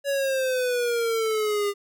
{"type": "exponential sweep", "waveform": "square", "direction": "down", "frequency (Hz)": [565, 401.9], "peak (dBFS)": -23, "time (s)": [0.04, 1.74], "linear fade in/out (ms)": 50, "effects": []}